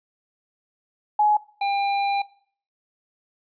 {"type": "tone pair in turn", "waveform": ["sine", "square"], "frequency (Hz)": [841, 799.4], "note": ["G#5", "G5"], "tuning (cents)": [22, 34], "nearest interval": "minor second", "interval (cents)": 88, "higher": "first", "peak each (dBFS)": [-15, -22], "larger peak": "first", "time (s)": [[1.19, 1.37], [1.61, 2.22]], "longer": "second", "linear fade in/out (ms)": 5, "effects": ["noise-tail reverb RT60 0.5 s tail -19 dB re dry", "resampled to 11025 Hz"]}